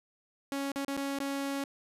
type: tone with dropouts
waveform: sawtooth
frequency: 277.2 Hz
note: C#4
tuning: in tune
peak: -28 dBFS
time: 0.52-1.64 s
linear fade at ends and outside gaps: 1 ms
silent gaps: 0.718-0.759 / 0.848-0.881 / 0.968-0.974 / 1.188-1.202 s
effects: resampled to 32000 Hz

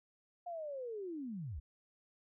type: linear sweep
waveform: sine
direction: down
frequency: 716 to 55.7 Hz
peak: -40 dBFS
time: 0.46-1.6 s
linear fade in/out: 10 ms
effects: none

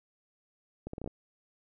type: accelerating click train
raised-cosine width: 2 ms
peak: -25 dBFS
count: 7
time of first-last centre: 0.87-1.076 s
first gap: 64 ms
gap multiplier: 0.74
effects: none

